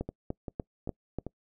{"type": "two click trains", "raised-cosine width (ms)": 2, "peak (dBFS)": [-19, -23], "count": [5, 4], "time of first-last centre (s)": [[0.01, 1.186], [0.09, 1.266]], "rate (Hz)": [3.4, 2.55], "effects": ["noise-tail reverb RT60 0.1 s tail -25 dB re dry"]}